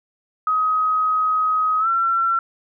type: tone with pitch glide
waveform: sine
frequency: 1263 to 1353.6 Hz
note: D#6 to E6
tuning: +26 to +45 cents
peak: -16 dBFS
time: 0.47-2.39 s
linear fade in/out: 2 ms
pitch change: +119 cents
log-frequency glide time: 1.79-1.88 s
effects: none